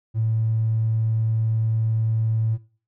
triangle tone, 111.4 Hz, A2, 22 cents sharp, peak -15 dBFS, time 0.14-2.58 s, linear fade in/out 50 ms, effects noise-tail reverb RT60 0.4 s tail -22 dB re dry + tanh soft clip ceiling -16 dBFS

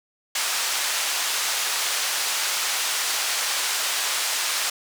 white band-pass noise, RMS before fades -25 dBFS, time 0.35-4.7 s, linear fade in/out 5 ms, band 770 to 7600 Hz, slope 12 dB/octave, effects none

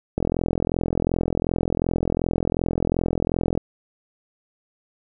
click train, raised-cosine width 2 ms, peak -8 dBFS, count 146, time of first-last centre 0.18-3.576 s, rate 42.7 Hz, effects none

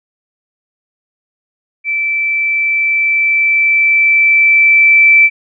sine tone with level ramp, 2326 Hz, D7, 17 cents flat, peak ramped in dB -13 to -3 dBFS, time 1.84-5.3 s, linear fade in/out 50 ms, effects none

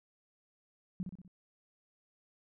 sine tone with echo, 183.7 Hz, F#3, 12 cents flat, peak -33 dBFS, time 1-1.03 s, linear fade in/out 0 ms, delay 62 ms, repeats 4, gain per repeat -5 dB, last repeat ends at 1.278 s, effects none

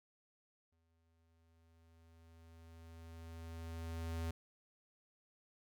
square tone with exponential growth, 82.41 Hz, E2, in tune, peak -38 dBFS, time 0.72-4.31 s, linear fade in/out 5 ms, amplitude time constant 780 ms, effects none

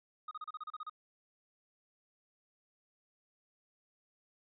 triangle tone bursts, 1244.5 Hz, D#6, in tune, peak -38 dBFS, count 10, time 0.28-0.897 s, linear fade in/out 5 ms, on 32 ms, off 33 ms, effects resampled to 11025 Hz

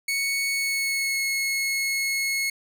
sawtooth tone with pitch glide, 2217 to 2180 Hz, C#7 to C#7, 0 to -29 cents, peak -20 dBFS, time 0.08-2.5 s, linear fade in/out 5 ms, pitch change -29 cents, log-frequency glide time 0.49-1.23 s, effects none

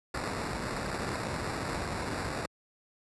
pink noise with sample-and-hold, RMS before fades -34 dBFS, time 0.14-2.46 s, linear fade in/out 5 ms, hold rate 3150 Hz, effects high-pass 60 Hz 12 dB/octave + resampled to 24000 Hz

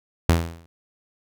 sawtooth tone with exponential decay, 83.6 Hz, E2, 25 cents sharp, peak -8 dBFS, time 0.29-0.66 s, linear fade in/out 0 ms, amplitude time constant 80 ms, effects none

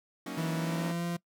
sawtooth chord, D# minor seventh, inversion first, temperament equal, 185 / 233.1 / 277.2 / 311.1 Hz, F#3 / A#3 / C#4 / D#4, 0 / 0 / 0 / 0 cents, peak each -39 / -38 / -36 / -39 dBFS, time 0.26-0.92 s, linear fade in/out 5 ms
40% pulse tone with pitch glide, 163.5 to 172.03 Hz, E3 to F3, -14 to -26 cents, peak -30 dBFS, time 0.37-1.17 s, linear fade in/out 10 ms, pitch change +88 cents, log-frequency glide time 0.54-1.05 s
effects noise-tail reverb RT60 0.1 s tail -22 dB re dry

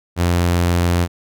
sawtooth tone, 87.1 Hz, F2, 4 cents flat, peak -10 dBFS, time 0.16-1.08 s, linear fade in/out 50 ms, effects none

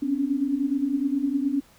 sine tone cluster, 257.8 / 275 / 284.7 Hz, C4 / C#4 / C#4, -26 / -14 / +46 cents, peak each -28 / -29 / -24 dBFS, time 0.02-1.61 s, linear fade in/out 10 ms, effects pink hiss -56 dBFS RMS until 1.78 s

